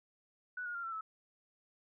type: tone with pitch steps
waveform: sine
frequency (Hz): 1480 / 1433.7 / 1388.9 / 1345.5 / 1303.4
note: F#6 / F6 / F6 / E6 / E6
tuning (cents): 0 / +45 / -10 / +35 / -20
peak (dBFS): -38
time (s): 0.57-1.01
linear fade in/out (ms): 5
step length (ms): 88
effects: none